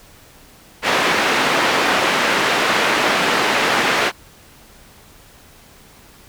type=band-pass noise; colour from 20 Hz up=white; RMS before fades=-17 dBFS; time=0.82-4.12 s; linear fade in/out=50 ms; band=220 to 2200 Hz; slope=12 dB/octave; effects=pink hiss -46 dBFS RMS until 6.28 s